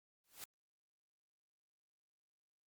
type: noise with exponential growth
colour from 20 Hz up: white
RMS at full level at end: -45 dBFS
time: 0.24-0.44 s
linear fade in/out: 1 ms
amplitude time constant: 42 ms
effects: Opus 48 kbps